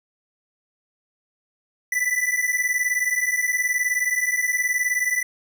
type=beating tone pair; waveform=square; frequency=1975.5 / 1994.5 Hz; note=B6 / B6; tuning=0 / +17 cents; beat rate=19 Hz; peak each=-24 dBFS; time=1.92-5.23 s; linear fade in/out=5 ms; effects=none